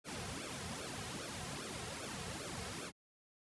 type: noise with flanger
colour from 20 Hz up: pink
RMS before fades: -44 dBFS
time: 0.04-2.92 s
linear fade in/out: 50 ms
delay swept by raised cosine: 1 to 3.5 ms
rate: 2.5 Hz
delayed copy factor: -1
effects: high-pass 60 Hz 12 dB/octave + resampled to 24000 Hz